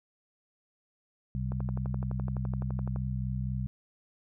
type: harmonic tone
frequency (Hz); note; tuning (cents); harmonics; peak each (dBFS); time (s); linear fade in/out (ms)
64.1; C2; -35; 1 / 2 / 3; -35 / -32 / -37; 1.35-3.67; 0
type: click train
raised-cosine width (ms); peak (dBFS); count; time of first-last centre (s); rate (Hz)
1; -27; 18; 1.52-2.961; 11.8
effects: none